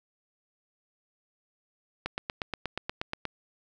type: click train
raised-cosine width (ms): 0.3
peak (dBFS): -15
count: 11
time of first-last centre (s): 2.06-3.253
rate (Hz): 8.38
effects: none